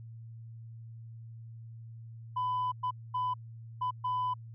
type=tone bursts at uneven times; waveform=sine; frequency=1001 Hz; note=B5; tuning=23 cents sharp; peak=-27 dBFS; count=5; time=2.36-2.72 / 2.83-2.91 / 3.14-3.34 / 3.81-3.91 / 4.04-4.34 s; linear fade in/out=10 ms; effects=tanh soft clip ceiling -27 dBFS + added 114 Hz sine -44 dBFS peak until 4.54 s